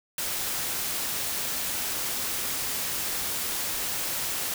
white noise, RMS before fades -30 dBFS, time 0.18-4.54 s, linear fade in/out 2 ms, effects none

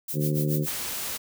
violet noise with tremolo, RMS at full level -31 dBFS, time 0.08-0.74 s, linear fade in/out 5 ms, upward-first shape sine, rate 7.1 Hz, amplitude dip 90%
harmonic tone, 75 Hz, D2, 37 cents sharp, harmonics 2 / 3 / 4 / 5 / 6 / 7, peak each -24 / -33 / -32 / -32 / -40 / -37 dBFS, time 0.13-0.67 s, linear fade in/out 50 ms
white noise, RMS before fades -32 dBFS, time 0.66-1.18 s, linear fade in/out 20 ms
effects none

